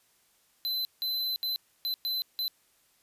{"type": "tone bursts at uneven times", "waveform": "square", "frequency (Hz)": 4042, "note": "B7", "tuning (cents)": 39, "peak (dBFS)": -29, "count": 6, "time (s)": [[0.65, 0.85], [1.02, 1.36], [1.43, 1.56], [1.85, 1.94], [2.05, 2.22], [2.39, 2.48]], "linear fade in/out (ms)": 0, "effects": ["white hiss -67 dBFS RMS until 3.02 s", "resampled to 32000 Hz"]}